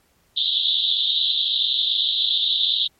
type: band-pass noise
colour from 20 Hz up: pink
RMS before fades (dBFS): -21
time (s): 0.36-2.88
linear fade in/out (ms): 20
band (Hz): 3300 to 3900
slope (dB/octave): 96
effects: pink hiss -62 dBFS RMS until 2.99 s + MP3 64 kbps